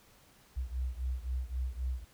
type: beating tone pair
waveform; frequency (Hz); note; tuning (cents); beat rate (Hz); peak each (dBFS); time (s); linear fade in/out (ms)
sine; 62 / 65.8; B1 / C2; +7 / +10; 3.8; -34 / -36; 0.56-2.05; 20
effects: tanh soft clip ceiling -26 dBFS + pink hiss -62 dBFS RMS until 2.13 s